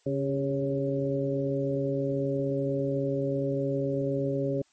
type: harmonic tone with a mistuned harmonic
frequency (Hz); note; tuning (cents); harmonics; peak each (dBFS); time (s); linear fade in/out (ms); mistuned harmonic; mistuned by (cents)
138.59; C#3; 0; 1 / 2 / 3 / 4; -31 / -31 / -31 / -31; 0.06-4.62; 5; 3; -40
effects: white hiss -66 dBFS RMS until 4.72 s + MP3 32 kbps